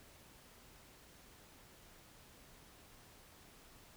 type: silence
effects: pink hiss -61 dBFS RMS until 3.96 s